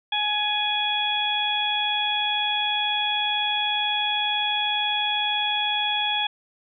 harmonic tone with a mistuned harmonic, 839 Hz, G#5, 17 cents sharp, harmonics 1 / 2 / 3 / 4, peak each -27 / -33 / -29 / -24 dBFS, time 0.12-6.27 s, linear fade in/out 5 ms, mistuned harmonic 3, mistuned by -27 cents, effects none

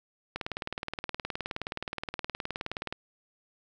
click train, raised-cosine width 0.3 ms, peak -17 dBFS, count 50, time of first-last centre 0.36-2.925 s, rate 19.1 Hz, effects none

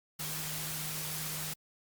sine tone in noise, 155 Hz, D#3, 6 cents flat, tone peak -43 dBFS, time 0.19-1.54 s, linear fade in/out 10 ms, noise white, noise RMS -38 dBFS, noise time 0.19-1.54 s, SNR -8 dB, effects Opus 48 kbps

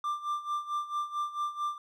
triangle tone with tremolo, 1185 Hz, D6, 15 cents sharp, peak -26 dBFS, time 0.04-1.78 s, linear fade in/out 2 ms, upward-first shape sine, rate 4.5 Hz, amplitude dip 80%, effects none

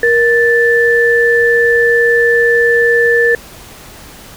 sine tone pair together, 471.2 / 1760 Hz, A#4 / A6, +19 / 0 cents, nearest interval octave + major seventh, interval 2281 cents, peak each -10 dBFS, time 0.03-3.35 s, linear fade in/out 2 ms, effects pink hiss -35 dBFS RMS until 4.36 s

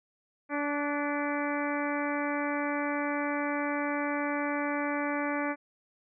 harmonic tone with a mistuned harmonic, 289.6 Hz, D4, 24 cents flat, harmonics 1 / 2 / 3 / 4 / 5 / 6 / 7 / 8, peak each -32 / -35 / -37 / -38 / -39 / -40 / -40 / -41 dBFS, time 0.49-5.56 s, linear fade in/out 50 ms, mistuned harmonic 5, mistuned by +34 cents, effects none

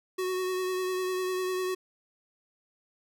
square tone with vibrato, 370 Hz, F#4, in tune, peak -29 dBFS, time 0.18-1.75 s, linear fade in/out 10 ms, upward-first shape triangle, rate 10 Hz, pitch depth 24 cents each way, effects none

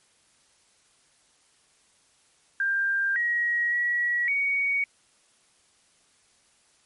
sine tone with pitch steps, 1591 / 1900 / 1924 / 2241 Hz, G6 / A#6 / B6 / C#7, +25 / +33 / -46 / +18 cents, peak -22 dBFS, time 2.6-4.84 s, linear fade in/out 2 ms, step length 560 ms, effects white hiss -63 dBFS RMS until 6.85 s + MP3 48 kbps

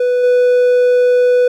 triangle tone with level steps, 494.7 Hz, B4, 3 cents sharp, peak -9 / -6 dBFS, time 0-1.48 s, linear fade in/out 5 ms, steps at 0.23 s, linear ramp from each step 10 ms, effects none

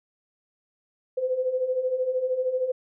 sine beating tone pair, 501 / 514 Hz, B4 / C5, +25 / -31 cents, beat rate 13 Hz, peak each -30 / -24 dBFS, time 1.17-2.72 s, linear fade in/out 10 ms, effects none

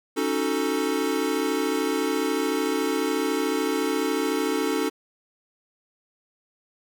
square chord, D# half-diminished seventh, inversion third, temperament equal, 277.2 / 311.1 / 370 / 440 Hz, C#4 / D#4 / F#4 / A4, 0 / 0 / 0 / 0 cents, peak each -29 / -29 / -31 / -28 dBFS, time 0.16-4.9 s, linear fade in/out 20 ms, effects none

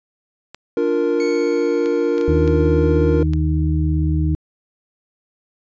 clicks, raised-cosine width 0.2 ms, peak -17 dBFS, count 6, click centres 0.546 / 1.859 / 2.181 / 2.212 / 2.477 / 3.335 s
triangle chord, Bb major, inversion first, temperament equal, 293.7 / 349.2 / 466.2 Hz, D4 / F4 / Bb4, 0 / 0 / 0 cents, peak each -20 / -19 / -16 dBFS, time 0.77-3.23 s, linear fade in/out 2 ms
sawtooth tone with exponential decay, 2217 Hz, C#7, in tune, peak -25 dBFS, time 1.2-3.27 s, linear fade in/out 1 ms, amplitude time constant 450 ms
harmonic tone, 77.6 Hz, D#2, 4 cents flat, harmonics 1 / 2 / 4, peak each -17 / -20 / -23 dBFS, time 2.28-4.35 s, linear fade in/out 0 ms
effects resampled to 16000 Hz

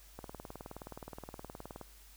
click train, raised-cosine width 1 ms, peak -30 dBFS, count 32, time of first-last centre 0.19-1.813 s, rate 19.1 Hz, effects added 50 Hz sine -57 dBFS peak until 2.16 s + white hiss -60 dBFS RMS until 2.16 s

